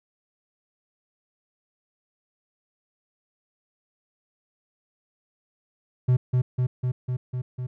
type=tone with echo; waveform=triangle; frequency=125.8 Hz; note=B2; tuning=32 cents sharp; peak=-14 dBFS; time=6.08-6.17 s; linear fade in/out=10 ms; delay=250 ms; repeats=6; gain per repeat=-2 dB; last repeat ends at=7.67 s; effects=none